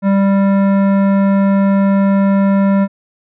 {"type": "tone with hard clipping", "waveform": "sine", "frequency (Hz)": 196.7, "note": "G3", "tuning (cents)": 6, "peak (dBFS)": -11, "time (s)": [0.02, 2.88], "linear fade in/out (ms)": 50, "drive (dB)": 14, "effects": ["resampled to 8000 Hz"]}